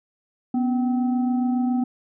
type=tone with frequency modulation; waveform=sine; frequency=246.9 Hz; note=B3; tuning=in tune; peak=-19 dBFS; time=0.54-1.84 s; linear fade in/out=5 ms; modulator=521 Hz; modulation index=0.47; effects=none